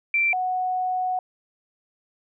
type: tone pair in turn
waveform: sine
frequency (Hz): 2349 / 737.9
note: D7 / F#5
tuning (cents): 0 / -5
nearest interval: octave + minor sixth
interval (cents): 2005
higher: first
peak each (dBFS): -18 / -22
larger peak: first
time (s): 0.14-0.33 / 0.33-1.19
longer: second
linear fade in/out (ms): 2
effects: none